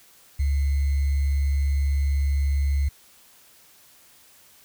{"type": "tone with sample-and-hold", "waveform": "sine", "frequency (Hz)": 70, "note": "C#2", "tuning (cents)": 18, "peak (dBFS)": -19, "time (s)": [0.39, 2.89], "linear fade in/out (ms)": 10, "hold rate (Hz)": 2100, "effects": ["white hiss -54 dBFS RMS until 4.64 s"]}